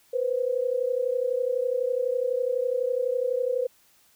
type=tone pair together; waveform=sine; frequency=487 / 519 Hz; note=B4 / C5; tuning=-24 / -14 cents; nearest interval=minor second; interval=110 cents; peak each=-26 dBFS; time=0.13-3.67 s; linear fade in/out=10 ms; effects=white hiss -61 dBFS RMS until 4.15 s